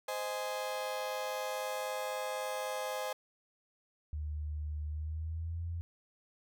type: chord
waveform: 35% pulse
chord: Ab major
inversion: first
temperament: just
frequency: 519.1 / 623 / 830.6 Hz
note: C5 / Eb5 / Ab5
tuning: -14 / +2 / 0 cents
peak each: -37 / -39 / -39 dBFS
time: 0.08-3.13 s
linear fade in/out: 5 ms
type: tone with pitch glide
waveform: sine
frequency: 75.5 to 84.75 Hz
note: D2 to E2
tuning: +48 to +49 cents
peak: -35 dBFS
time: 4.13-5.81 s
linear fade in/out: 0 ms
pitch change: +201 cents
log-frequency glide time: 4.88-5.63 s
effects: none